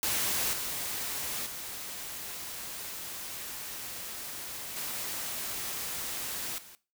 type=noise with level steps; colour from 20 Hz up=white; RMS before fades=-30 / -35 / -40 / -36 / -51 dBFS; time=0.03-6.75 s; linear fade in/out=0 ms; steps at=0.53 / 1.46 / 4.76 / 6.58 s; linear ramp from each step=2 ms; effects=noise-tail reverb RT60 0.3 s tail -17 dB re dry